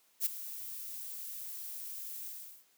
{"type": "noise with ADSR envelope", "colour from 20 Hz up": "violet", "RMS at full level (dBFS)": -28, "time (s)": [0.2, 2.65], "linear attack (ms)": 57, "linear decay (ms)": 15, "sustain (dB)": -15, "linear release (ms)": 380, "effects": ["white hiss -69 dBFS RMS until 2.77 s", "high-pass 200 Hz 12 dB/octave"]}